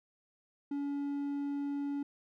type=tone; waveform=triangle; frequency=283.8 Hz; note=C#4; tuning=41 cents sharp; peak=-31 dBFS; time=0.71-2.03 s; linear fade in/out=5 ms; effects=none